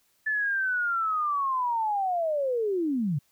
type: linear sweep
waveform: sine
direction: down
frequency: 1751 to 130.5 Hz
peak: -24 dBFS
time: 0.26-3.19 s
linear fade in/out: 10 ms
effects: white hiss -68 dBFS RMS until 3.31 s